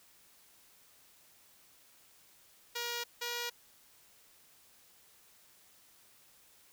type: tone pair in turn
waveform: 5% pulse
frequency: 476 / 478.3 Hz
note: A#4 / A#4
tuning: +36 / +44 cents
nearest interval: unison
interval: 8 cents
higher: second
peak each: -24 dBFS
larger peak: neither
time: 2.75-3.04 / 3.21-3.5 s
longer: neither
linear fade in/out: 10 ms
effects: white hiss -63 dBFS RMS until 6.72 s